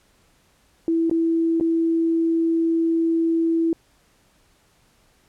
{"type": "tone with dropouts", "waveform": "sine", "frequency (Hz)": 329.6, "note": "E4", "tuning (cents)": 0, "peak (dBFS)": -17, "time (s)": [0.88, 3.73], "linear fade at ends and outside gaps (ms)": 1, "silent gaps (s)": [[1.097, 1.112], [1.6, 1.609]], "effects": ["pink hiss -60 dBFS RMS until 5.28 s", "low-pass 12000 Hz 12 dB/octave"]}